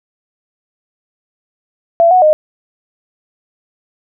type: tone with pitch steps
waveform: sine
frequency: 675 / 736 / 615 Hz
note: E5 / F#5 / D#5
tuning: +41 / -9 / -20 cents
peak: -5 dBFS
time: 2-2.33 s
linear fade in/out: 0 ms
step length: 110 ms
effects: none